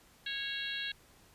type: harmonic tone with a mistuned harmonic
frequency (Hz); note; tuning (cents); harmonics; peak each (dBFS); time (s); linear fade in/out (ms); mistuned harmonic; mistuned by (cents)
550; C#5; -14; 3 / 4 / 5 / 6 / 7 / 8; -40 / -47 / -42 / -42 / -41 / -47; 0.26-0.92; 5; 8; -38
effects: pink hiss -62 dBFS RMS until 1.34 s + resampled to 32000 Hz